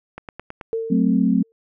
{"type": "click train", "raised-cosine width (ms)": 0.5, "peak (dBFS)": -18, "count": 5, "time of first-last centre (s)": [0.18, 0.612], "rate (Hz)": 9.26}
{"type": "tone with exponential decay", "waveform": "sine", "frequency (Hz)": 451.9, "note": "A4", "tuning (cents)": 46, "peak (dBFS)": -19, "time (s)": [0.73, 1.52], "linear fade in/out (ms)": 0, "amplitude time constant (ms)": 170}
{"type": "chord", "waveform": "sine", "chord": "F# diminished", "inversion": "none", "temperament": "equal", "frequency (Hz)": [185, 220, 261.6], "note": ["F#3", "A3", "C4"], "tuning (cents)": [0, 0, 0], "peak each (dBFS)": -19, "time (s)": [0.9, 1.43], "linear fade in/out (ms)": 10}
{"effects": []}